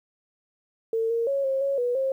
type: tone with pitch steps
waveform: sine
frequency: 451.1 / 462.8 / 553 / 536 / 553 / 488 / 534 Hz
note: A4 / A#4 / C#5 / C5 / C#5 / B4 / C5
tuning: +43 / -13 / -4 / +42 / -4 / -21 / +35 cents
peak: -22 dBFS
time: 0.93-2.12 s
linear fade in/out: 2 ms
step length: 170 ms
effects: 10-bit